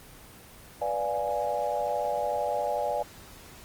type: chord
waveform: sine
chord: B diminished seventh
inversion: none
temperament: equal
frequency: 493.9 / 587.3 / 698.5 / 830.6 Hz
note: B4 / D5 / F5 / Ab5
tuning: 0 / 0 / 0 / 0 cents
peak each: -34 / -30 / -33 / -31 dBFS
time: 0.81-3.03 s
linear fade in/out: 10 ms
effects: pink hiss -49 dBFS RMS until 3.64 s + Opus 24 kbps